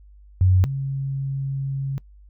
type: tone pair in turn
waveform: sine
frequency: 92.5 / 136.66 Hz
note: F#2 / C#3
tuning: 0 / -24 cents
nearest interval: perfect fifth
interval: 676 cents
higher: second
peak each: -13 / -23 dBFS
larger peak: first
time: 0.41-0.64 / 0.64-1.98 s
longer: second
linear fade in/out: 0 ms
effects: noise-tail reverb RT60 0.1 s tail -23 dB re dry + added 50 Hz sine -45 dBFS peak until 2.29 s